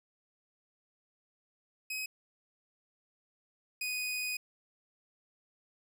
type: tone pair in turn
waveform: sawtooth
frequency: 2534 / 2489 Hz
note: D#7 / D#7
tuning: +31 / 0 cents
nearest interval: unison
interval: 31 cents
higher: first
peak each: -32 / -30 dBFS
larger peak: second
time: 1.9-2.06 / 3.81-4.37 s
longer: second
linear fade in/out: 5 ms
effects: none